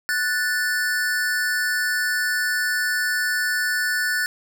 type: tone pair together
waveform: square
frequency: 1480 / 1760 Hz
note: F#6 / A6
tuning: 0 / 0 cents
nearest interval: minor third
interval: 300 cents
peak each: -24 dBFS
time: 0.09-4.26 s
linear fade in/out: 0 ms
effects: none